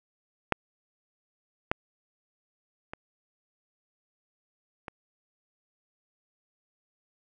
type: clicks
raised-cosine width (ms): 0.5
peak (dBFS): -7 / -9 / -22 / -22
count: 4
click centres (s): 0.523 / 1.715 / 2.935 / 4.882
effects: none